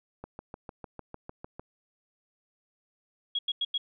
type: click train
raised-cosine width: 1 ms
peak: -26 dBFS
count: 10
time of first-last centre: 0.24-1.595 s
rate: 6.64 Hz
type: tone bursts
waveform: sine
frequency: 3311 Hz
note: G#7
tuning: 6 cents flat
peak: -26 dBFS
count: 4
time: 3.35-3.779 s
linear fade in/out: 5 ms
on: 39 ms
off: 91 ms
effects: none